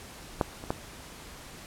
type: clicks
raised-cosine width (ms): 1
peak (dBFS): -9 / -26 / -13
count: 3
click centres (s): 0.412 / 0.639 / 0.705
effects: pink hiss -46 dBFS RMS until 1.66 s + low-pass 12000 Hz 12 dB/octave